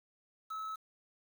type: tone with quantisation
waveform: triangle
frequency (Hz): 1298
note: E6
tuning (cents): -27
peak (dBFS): -36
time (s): 0.5-0.76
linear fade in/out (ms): 10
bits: 9
effects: none